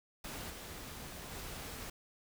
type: noise with level steps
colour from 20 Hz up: pink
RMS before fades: -44 / -47 / -45 dBFS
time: 0.24-1.9 s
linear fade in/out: 5 ms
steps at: 0.5 / 1.31 s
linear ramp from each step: 2 ms
effects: none